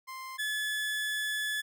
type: tone pair in turn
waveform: 30% pulse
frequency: 1046.5 / 1717.6 Hz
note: C6 / A6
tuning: 0 / -42 cents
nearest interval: major sixth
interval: 858 cents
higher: second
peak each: -37 / -28 dBFS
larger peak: second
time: 0.07-0.38 / 0.38-1.62 s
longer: second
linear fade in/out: 20 ms
effects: none